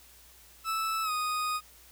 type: tone with pitch glide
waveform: 40% pulse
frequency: 1313 to 1242.2 Hz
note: E6 to D#6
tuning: -7 to -3 cents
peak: -28 dBFS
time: 0.64-1.61 s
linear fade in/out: 50 ms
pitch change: -96 cents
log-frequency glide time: 1.03-1.11 s
effects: added 60 Hz sine -61 dBFS peak until 1.91 s + white hiss -56 dBFS RMS until 1.91 s